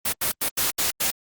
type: noise bursts at uneven times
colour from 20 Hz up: white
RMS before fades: -23 dBFS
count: 6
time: 0.05-0.13 / 0.21-0.32 / 0.41-0.49 / 0.57-0.71 / 0.78-0.91 / 1-1.11 s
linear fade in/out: 10 ms
effects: Opus 32 kbps